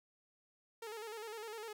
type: tone with vibrato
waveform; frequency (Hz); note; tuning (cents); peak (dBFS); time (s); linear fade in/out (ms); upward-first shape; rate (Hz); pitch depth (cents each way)
sawtooth; 440.7; A4; +3; -40; 0.82-1.73; 5; square; 9.9; 70
effects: none